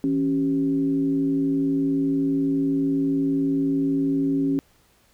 sine tone with frequency modulation, 275.9 Hz, C#4, 8 cents flat, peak -19 dBFS, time 0.04-4.59 s, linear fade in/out 0 ms, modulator 112 Hz, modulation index 0.51, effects pink hiss -60 dBFS RMS until 5.13 s

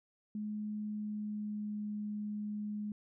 sine tone with pitch glide, 211.2 to 209.3 Hz, G#3 to G#3, +29 to +14 cents, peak -36 dBFS, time 0.35-2.92 s, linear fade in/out 2 ms, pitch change -15 cents, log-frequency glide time 0.8-1.87 s, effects none

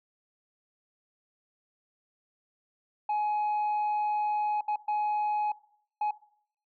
sine tone bursts at uneven times, 841 Hz, G#5, 22 cents sharp, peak -23 dBFS, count 4, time 3.09-4.61 / 4.68-4.76 / 4.88-5.52 / 6.01-6.11 s, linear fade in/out 5 ms, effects noise-tail reverb RT60 0.6 s tail -20 dB re dry + tanh soft clip ceiling -25 dBFS

